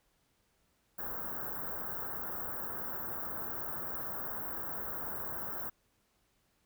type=band-stop noise; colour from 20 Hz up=white; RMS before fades=-39 dBFS; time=0.98-5.7 s; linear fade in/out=10 ms; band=1600 to 15000 Hz; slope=48 dB/octave; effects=pink hiss -74 dBFS RMS until 6.65 s